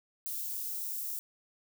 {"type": "noise with high-pass filter sweep", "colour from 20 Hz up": "violet", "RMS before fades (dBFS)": -37, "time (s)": [0.26, 1.19], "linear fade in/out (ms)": 0, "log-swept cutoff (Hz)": [3300, 5300], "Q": 0.74, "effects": []}